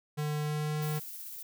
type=tone with pitch glide; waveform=square; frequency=150 to 151.92 Hz; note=D3 to D#3; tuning=+37 to -41 cents; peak=-31 dBFS; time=0.17-1 s; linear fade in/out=20 ms; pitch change=+22 cents; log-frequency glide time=0.41-0.78 s
type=noise with tremolo; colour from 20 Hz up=violet; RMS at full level=-42 dBFS; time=0.82-1.43 s; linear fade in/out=5 ms; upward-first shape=sine; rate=16 Hz; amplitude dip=25%
effects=none